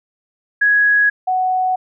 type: tone pair in turn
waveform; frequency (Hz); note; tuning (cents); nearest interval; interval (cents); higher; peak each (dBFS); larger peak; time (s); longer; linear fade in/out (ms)
sine; 1667 / 742.6; G#6 / F#5; +6 / +6; octave + major second; 1400; first; -10 / -14; first; 0.61-1.1 / 1.27-1.76; neither; 10
effects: none